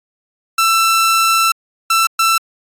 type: tone bursts at uneven times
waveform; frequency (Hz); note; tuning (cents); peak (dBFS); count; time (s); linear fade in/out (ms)
sawtooth; 1335; E6; +22; -7; 3; 0.58-1.52 / 1.9-2.07 / 2.19-2.38; 5
effects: AAC 64 kbps